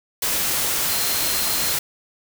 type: tone in noise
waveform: sine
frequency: 4159 Hz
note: C8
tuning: 11 cents flat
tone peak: -30 dBFS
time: 0.89-1.73 s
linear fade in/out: 5 ms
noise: white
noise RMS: -22 dBFS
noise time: 0.22-1.79 s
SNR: -11 dB
effects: none

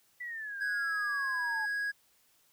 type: exponential sweep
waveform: sine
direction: down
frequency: 1988 to 855 Hz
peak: -37 dBFS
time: 0.2-1.66 s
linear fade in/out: 10 ms
type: tone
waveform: triangle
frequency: 1655 Hz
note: G#6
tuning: 6 cents flat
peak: -29 dBFS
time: 0.6-1.92 s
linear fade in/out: 20 ms
effects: white hiss -68 dBFS RMS until 2.52 s

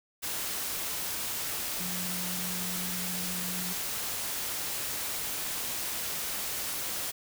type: tone in noise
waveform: sine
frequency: 180.2 Hz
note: F#3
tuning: 45 cents flat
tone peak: -38 dBFS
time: 1.79-3.74 s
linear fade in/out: 20 ms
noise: white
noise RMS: -34 dBFS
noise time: 0.22-7.12 s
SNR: -7 dB
effects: none

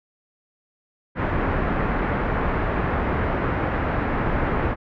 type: low-pass noise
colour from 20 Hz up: pink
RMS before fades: -23 dBFS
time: 1.15-4.76 s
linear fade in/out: 50 ms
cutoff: 1900 Hz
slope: 24 dB/octave
effects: none

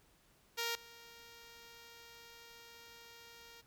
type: tone with level steps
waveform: 5% pulse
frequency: 466.2 Hz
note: A#4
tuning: in tune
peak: -24 / -43 dBFS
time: 0.57-3.62 s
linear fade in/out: 20 ms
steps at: 0.75 s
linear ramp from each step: 2 ms
effects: pink hiss -69 dBFS RMS until 3.66 s

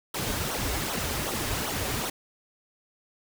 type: noise with flanger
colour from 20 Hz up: pink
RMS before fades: -30 dBFS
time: 0.14-2.1 s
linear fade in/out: 5 ms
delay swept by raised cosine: 0.41 to 6.21 ms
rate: 2.6 Hz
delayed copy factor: -0.75
effects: none

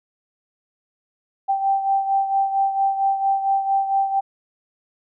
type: beating tone pair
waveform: sine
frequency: 782 / 786.4 Hz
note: G5 / G5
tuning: -4 / +5 cents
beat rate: 4.4 Hz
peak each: -18 / -25 dBFS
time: 1.48-4.21 s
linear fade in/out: 20 ms
effects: none

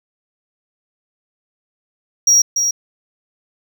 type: tone with echo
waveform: triangle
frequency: 5680 Hz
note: F8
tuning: 28 cents sharp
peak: -7 dBFS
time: 2.27-2.42 s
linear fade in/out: 5 ms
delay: 290 ms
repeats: 1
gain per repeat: -6 dB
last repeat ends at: 2.71 s
effects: none

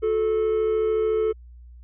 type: tone pair together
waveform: triangle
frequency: 362.2 / 435.9 Hz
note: F#4 / A4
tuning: -37 / -16 cents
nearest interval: minor third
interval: 321 cents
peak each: -27 / -18 dBFS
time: 0.02-1.33 s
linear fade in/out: 20 ms
effects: added 60 Hz sine -42 dBFS peak until 1.83 s + resampled to 8000 Hz

